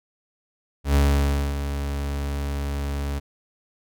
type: tone with ADSR envelope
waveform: 40% pulse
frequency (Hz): 70.6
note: C#2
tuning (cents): +32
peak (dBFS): -14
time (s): 0.84-3.2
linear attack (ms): 110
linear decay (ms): 590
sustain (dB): -10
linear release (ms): 21
effects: none